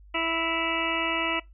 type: harmonic tone with a mistuned harmonic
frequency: 329.6 Hz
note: E4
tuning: in tune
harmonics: 1 / 2 / 3 / 4 / 6 / 7 / 8 / 9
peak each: -33 / -33 / -33 / -33 / -33 / -33 / -33 / -33 dBFS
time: 0.14-1.4 s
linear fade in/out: 10 ms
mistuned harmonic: 9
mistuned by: -48 cents
effects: noise-tail reverb RT60 0.2 s tail -23 dB re dry + added 50 Hz sine -48 dBFS peak until 1.53 s